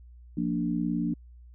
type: chord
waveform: sine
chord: Bb major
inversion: second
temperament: equal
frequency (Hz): 174.61 / 233.1 / 293.7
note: F3 / Bb3 / D4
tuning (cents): 0 / 0 / 0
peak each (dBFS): -30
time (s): 0.37-1.14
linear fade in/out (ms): 5
effects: added 60 Hz sine -47 dBFS peak until 1.54 s